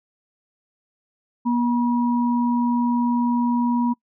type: tone pair together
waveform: sine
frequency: 240.7 / 962.8 Hz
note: B3 / B5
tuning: -44 / -44 cents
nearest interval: 2 octaves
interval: 2400 cents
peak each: -18 / -25 dBFS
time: 1.45-3.94 s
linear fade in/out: 20 ms
effects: noise-tail reverb RT60 0.1 s tail -24 dB re dry